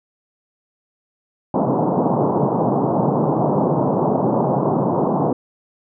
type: band-pass noise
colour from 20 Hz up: pink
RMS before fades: -18 dBFS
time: 1.54-5.33 s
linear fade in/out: 5 ms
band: 130 to 1000 Hz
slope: 48 dB/octave
effects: none